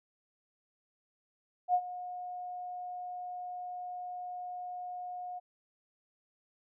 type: tone with ADSR envelope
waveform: sine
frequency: 721 Hz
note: F#5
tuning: 45 cents flat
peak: -22 dBFS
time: 1.68-5.4 s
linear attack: 61 ms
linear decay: 63 ms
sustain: -16 dB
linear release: 22 ms
effects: none